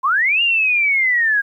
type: linear two-way sweep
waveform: sine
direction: up then down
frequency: 987.8 to 2835 to 1607 Hz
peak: -13 dBFS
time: 0.03-1.42 s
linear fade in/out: 20 ms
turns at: 0.42 s
effects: 9-bit